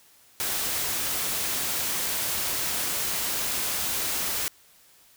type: noise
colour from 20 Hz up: white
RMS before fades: -28 dBFS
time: 0.4-4.48 s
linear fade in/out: 0 ms
effects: white hiss -57 dBFS RMS until 5.16 s